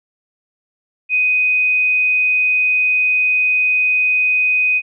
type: tone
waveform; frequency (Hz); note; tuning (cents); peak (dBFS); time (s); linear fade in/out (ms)
sine; 2500; D#7; +8; -12; 1.09-4.82; 50
effects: none